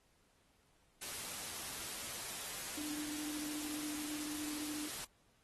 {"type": "tone in noise", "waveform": "sine", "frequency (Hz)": 299.7, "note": "D4", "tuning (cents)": 35, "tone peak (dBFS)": -42, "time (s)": [2.77, 4.88], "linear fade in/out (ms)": 10, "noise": "white", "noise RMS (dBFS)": -44, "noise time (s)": [1.01, 5.05], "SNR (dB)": -1, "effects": ["pink hiss -73 dBFS RMS until 5.43 s", "AAC 32 kbps"]}